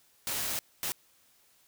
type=noise bursts at uneven times; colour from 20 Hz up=white; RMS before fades=-33 dBFS; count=2; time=0.27-0.59 / 0.83-0.92 s; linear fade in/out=0 ms; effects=white hiss -65 dBFS RMS until 1.67 s